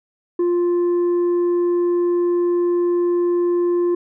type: tone with tanh clipping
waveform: triangle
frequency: 350 Hz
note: F4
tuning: 4 cents sharp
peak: -16 dBFS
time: 0.39-3.95 s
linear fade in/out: 5 ms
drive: 8 dB
effects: none